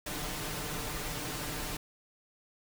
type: noise with comb filter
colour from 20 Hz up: pink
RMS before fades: -37 dBFS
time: 0.06-1.77 s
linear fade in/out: 5 ms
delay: 6.7 ms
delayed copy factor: +0.6
effects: none